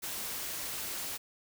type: noise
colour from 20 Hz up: white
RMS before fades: -38 dBFS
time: 0.02-1.18 s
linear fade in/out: 20 ms
effects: none